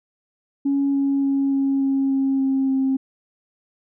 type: tone with pitch steps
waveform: sine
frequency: 278.6 / 276.8 / 275.1 / 273.3 / 271.6 / 269.9 / 268.2 / 266.5 Hz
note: C#4 / C#4 / C#4 / C#4 / C#4 / C#4 / C4 / C4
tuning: +9 / -2 / -13 / -24 / -35 / -46 / +43 / +32 cents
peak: -16 dBFS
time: 0.65-2.97 s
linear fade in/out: 10 ms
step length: 290 ms
effects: tanh soft clip ceiling -13 dBFS